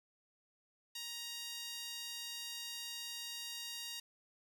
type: tone with high-pass filter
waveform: sawtooth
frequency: 939 Hz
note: A#5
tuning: 12 cents sharp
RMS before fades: -45 dBFS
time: 0.95-4 s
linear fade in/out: 5 ms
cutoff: 3600 Hz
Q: 1.5
effects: none